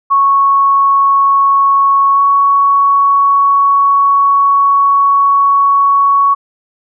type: tone with pitch glide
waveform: sine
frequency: 1106 to 1116.3 Hz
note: C#6 to C#6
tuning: -4 to +12 cents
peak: -6 dBFS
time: 0.1-6.35 s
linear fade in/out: 20 ms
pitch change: +16 cents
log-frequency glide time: 2.13-2.21 s
effects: none